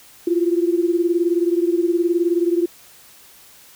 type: beating tone pair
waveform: sine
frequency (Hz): 339.7 / 358.7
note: F4 / F4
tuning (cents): -48 / +46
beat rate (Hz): 19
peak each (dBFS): -17 / -20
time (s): 0.27-2.66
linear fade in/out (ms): 5
effects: white hiss -47 dBFS RMS until 3.75 s